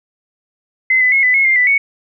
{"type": "tone with pitch steps", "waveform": "sine", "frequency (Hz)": [2052, 2006, 2171, 2002, 2174, 2104, 1986, 2221], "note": ["C7", "B6", "C#7", "B6", "C#7", "C7", "B6", "C#7"], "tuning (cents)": [-34, 26, -37, 23, -34, 9, 9, 3], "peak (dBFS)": -9, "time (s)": [0.9, 1.78], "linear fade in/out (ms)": 5, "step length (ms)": 110, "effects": []}